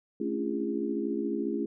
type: tone cluster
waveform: sine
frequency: 217.7 / 275.1 / 289.2 / 339.7 / 407.5 Hz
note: A3 / C#4 / D4 / F4 / G#4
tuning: -18 / -13 / -27 / -48 / -33 cents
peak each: -34 / -34 / -39 / -33 / -35 dBFS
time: 0.2-1.66 s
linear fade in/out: 5 ms
effects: none